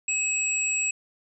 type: tone pair together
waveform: sine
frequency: 2575 / 7716 Hz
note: E7 / B8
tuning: -41 / -41 cents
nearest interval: octave + perfect fifth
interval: 1900 cents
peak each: -26 dBFS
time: 0.08-0.91 s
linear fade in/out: 5 ms
effects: none